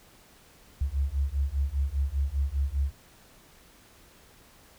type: beating tone pair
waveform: sine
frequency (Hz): 67 / 72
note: C2 / D2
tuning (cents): +42 / -34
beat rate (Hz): 5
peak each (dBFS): -28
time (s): 0.81-2.92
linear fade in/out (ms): 5
effects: pink hiss -56 dBFS RMS until 4.78 s